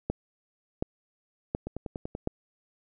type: two click trains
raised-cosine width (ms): 2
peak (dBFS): -21 / -14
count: 6 / 4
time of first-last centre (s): 1.67-2.151 / 0.1-2.274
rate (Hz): 10.4 / 1.38
effects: none